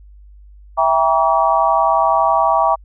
sine chord, E diminished seventh, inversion none, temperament just, 659.3 / 791.1 / 949.3 / 1139.2 Hz, E5 / G5 / Bb5 / Db6, 0 / +16 / +31 / +47 cents, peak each -17 dBFS, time 0.77-2.76 s, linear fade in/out 20 ms, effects added 50 Hz sine -39 dBFS peak until 2.84 s

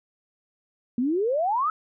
sine exponential sweep, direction up, 231.7 to 1318.5 Hz, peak -21 dBFS, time 0.98-1.7 s, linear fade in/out 2 ms, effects none

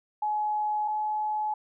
sine tone pair in turn, 846 / 851.9 Hz, G#5 / G#5, +32 / +44 cents, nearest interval unison, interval 12 cents, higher second, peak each -25 / -26 dBFS, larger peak first, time 0.22-0.88 / 0.88-1.54 s, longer neither, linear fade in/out 5 ms, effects none

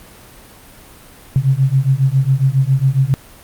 sine beating tone pair, 130.7 / 138 Hz, C3 / C#3, -1 / -7 cents, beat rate 7.3 Hz, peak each -14 dBFS, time 1.36-3.14 s, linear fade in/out 0 ms, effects pink hiss -41 dBFS RMS until 3.43 s + Opus 32 kbps

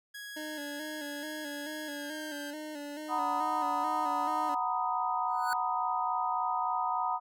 sawtooth tone with pitch glide, 1661.2 to 1582.5 Hz, G#6 to G6, 0 to +16 cents, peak -38 dBFS, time 0.14-2.51 s, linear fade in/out 10 ms, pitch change -84 cents, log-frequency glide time 1.89-2.24 s
25% pulse tone with vibrato, 297.9 Hz, D4, 25 cents sharp, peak -35 dBFS, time 0.36-4.55 s, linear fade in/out 10 ms, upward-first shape square, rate 2.3 Hz, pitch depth 49 cents each way
sine chord, B major seventh, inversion second, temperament equal with one note detuned, 740 / 924.3 / 987.8 / 1244.5 Hz, F#5 / A#5 / B5 / D#6, 0 / -15 / 0 / 0 cents, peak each -34 dBFS, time 3.08-7.2 s, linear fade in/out 50 ms
square tone with exponential growth, 1480 Hz, F#6, in tune, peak -30 dBFS, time 5.28-5.53 s, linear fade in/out 0 ms, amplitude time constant 54 ms
effects none

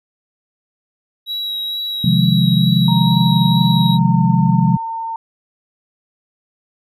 triangle tone with vibrato, 3868 Hz, B7, 37 cents flat, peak -19 dBFS, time 1.26-3.99 s, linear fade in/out 50 ms, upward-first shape sine, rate 2.2 Hz, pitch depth 14 cents each way
sine chord, F minor seventh, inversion second, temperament equal with one note detuned, 130.81 / 155.56 / 175.93 / 207.7 Hz, C3 / Eb3 / F3 / Ab3, 0 / 0 / +13 / 0 cents, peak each -16 / -18 / -14 / -18 dBFS, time 2.04-4.77 s, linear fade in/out 5 ms
sine tone with pitch glide, 932.3 to 907.3 Hz, A#5 to A#5, 0 to -47 cents, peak -21 dBFS, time 2.88-5.16 s, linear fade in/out 2 ms, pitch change -47 cents, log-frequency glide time 3.83-4.23 s
effects none

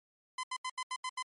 sawtooth tone bursts, 1022 Hz, C6, 41 cents flat, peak -31 dBFS, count 7, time 0.38-1.226 s, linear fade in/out 5 ms, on 54 ms, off 78 ms, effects MP3 48 kbps

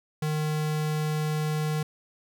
square tone, 153.3 Hz, D#3, 25 cents flat, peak -26 dBFS, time 0.22-1.83 s, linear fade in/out 5 ms, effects none

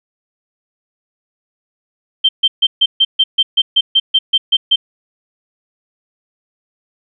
sine tone bursts, 3136 Hz, G7, in tune, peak -7 dBFS, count 14, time 2.24-4.76 s, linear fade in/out 10 ms, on 50 ms, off 140 ms, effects none

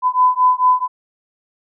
sine beating tone pair, 1004 / 1008.5 Hz, B5 / B5, +28 / +36 cents, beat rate 4.5 Hz, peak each -14 dBFS, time 0.02-0.88 s, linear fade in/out 50 ms, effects none

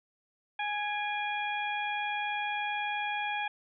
harmonic tone with a mistuned harmonic, 830.6 Hz, G#5, in tune, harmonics 1 / 2 / 3 / 4, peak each -33 / -37 / -36 / -42 dBFS, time 0.59-3.48 s, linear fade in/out 5 ms, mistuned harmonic 3, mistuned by -52 cents, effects none

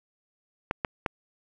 clicks, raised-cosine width 0.5 ms, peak -11 dBFS, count 3, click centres 0.711 / 0.848 / 1.062 s, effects none

